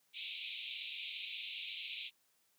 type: band-pass noise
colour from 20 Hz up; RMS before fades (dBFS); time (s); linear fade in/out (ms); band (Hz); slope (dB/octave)
pink; -45; 0.13-2.11; 50; 2300 to 3900; 96
effects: white hiss -75 dBFS RMS until 2.58 s + high-pass 100 Hz 12 dB/octave